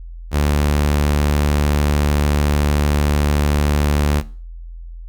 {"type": "tone", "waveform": "sawtooth", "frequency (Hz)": 73.42, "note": "D2", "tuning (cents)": 0, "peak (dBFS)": -10, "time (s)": [0.31, 4.23], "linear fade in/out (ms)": 50, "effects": ["noise-tail reverb RT60 0.4 s tail -19 dB re dry", "added 42 Hz sine -30 dBFS peak until 5.08 s"]}